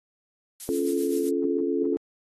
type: noise with tremolo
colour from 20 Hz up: violet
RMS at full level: -33 dBFS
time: 0.6-1.29 s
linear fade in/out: 0 ms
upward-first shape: sine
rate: 7.7 Hz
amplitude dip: 60%
type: chord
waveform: sine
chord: Db augmented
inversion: none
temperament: just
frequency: 277.2 / 346.5 / 433.1 Hz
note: Db4 / F4 / A4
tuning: 0 / -14 / -27 cents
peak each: -27 dBFS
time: 0.69-1.97 s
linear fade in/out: 0 ms
effects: AAC 32 kbps